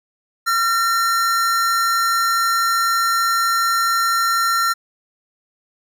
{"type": "tone pair together", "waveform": "square", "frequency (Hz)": [1366, 1823.4], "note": ["F6", "A#6"], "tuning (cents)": [-39, -39], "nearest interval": "perfect fourth", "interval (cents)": 500, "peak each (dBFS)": [-17, -24], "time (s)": [0.46, 4.74], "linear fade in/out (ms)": 20, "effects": []}